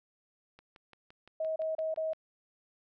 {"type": "click train", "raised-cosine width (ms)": 0.3, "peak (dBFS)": -38, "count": 10, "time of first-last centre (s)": [0.59, 2.134], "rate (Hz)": 5.83}
{"type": "tone bursts", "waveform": "sine", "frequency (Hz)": 636, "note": "D#5", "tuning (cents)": 38, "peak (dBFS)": -30, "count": 4, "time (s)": [1.4, 2.133], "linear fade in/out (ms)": 5, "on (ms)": 160, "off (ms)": 31}
{"effects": []}